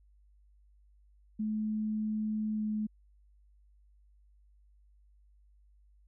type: tone with pitch glide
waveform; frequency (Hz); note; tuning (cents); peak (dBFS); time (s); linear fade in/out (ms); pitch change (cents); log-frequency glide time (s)
sine; 215.2 to 213.8; A3 to A3; -38 to -49; -30; 1.39-2.87; 10; -11; 2.54-2.62
effects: added 50 Hz sine -60 dBFS peak until 6.07 s